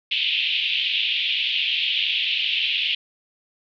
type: band-pass noise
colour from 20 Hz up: pink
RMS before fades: -23 dBFS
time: 0.11-2.95 s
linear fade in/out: 5 ms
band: 2600 to 3500 Hz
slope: 48 dB/octave
effects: none